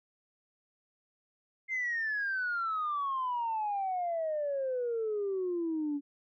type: exponential sweep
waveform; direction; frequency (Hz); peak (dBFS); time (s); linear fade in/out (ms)
sine; down; 2109 to 281.4; -29; 1.68-6.01; 50
effects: tanh soft clip ceiling -26 dBFS